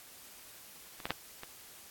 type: clicks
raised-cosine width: 0.3 ms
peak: -30 / -19 / -14 / -27 dBFS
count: 4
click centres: 1.002 / 1.055 / 1.106 / 1.434 s
effects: white hiss -53 dBFS RMS until 1.9 s + AAC 64 kbps